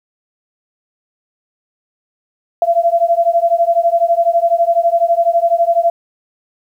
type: beating tone pair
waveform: sine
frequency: 674 / 686 Hz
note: E5 / F5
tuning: +38 / -31 cents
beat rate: 12 Hz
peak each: -13 dBFS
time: 2.62-5.9 s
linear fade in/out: 2 ms
effects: 8-bit